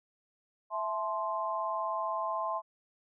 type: chord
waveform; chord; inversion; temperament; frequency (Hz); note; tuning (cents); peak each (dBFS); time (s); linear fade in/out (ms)
sine; A minor; second; equal with one note detuned; 659.3 / 862.4 / 1046.5; E5 / A5 / C6; 0 / -35 / 0; -36 / -37 / -33; 0.7-2.62; 50
effects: none